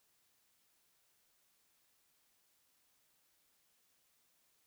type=silence; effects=white hiss -75 dBFS RMS until 4.66 s